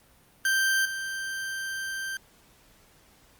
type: tone with level steps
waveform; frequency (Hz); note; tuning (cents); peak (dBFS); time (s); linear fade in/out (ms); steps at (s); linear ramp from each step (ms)
40% pulse; 1568; G6; 0; -21 / -30; 0.45-2.17; 2; 0.85; 5
effects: pink hiss -59 dBFS RMS until 3.39 s + Opus 32 kbps